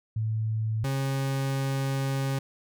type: tone pair in turn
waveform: sine / 40% pulse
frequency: 110 / 135.68 Hz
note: A2 / C#3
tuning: 0 / -37 cents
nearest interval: major third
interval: 363 cents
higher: second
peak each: -25 dBFS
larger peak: neither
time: 0.16-0.84 / 0.84-2.39 s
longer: second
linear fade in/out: 5 ms
effects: none